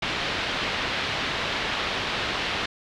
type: low-pass noise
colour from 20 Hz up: white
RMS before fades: -28 dBFS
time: 0.02-2.66 s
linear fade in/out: 5 ms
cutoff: 3700 Hz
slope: 24 dB/octave
effects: none